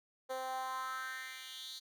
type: tone with high-pass filter sweep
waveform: 10% pulse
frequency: 260 Hz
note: C4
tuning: 11 cents flat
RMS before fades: -42 dBFS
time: 0.29-1.8 s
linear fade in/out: 20 ms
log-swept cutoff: 530 to 4300 Hz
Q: 3.9
effects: none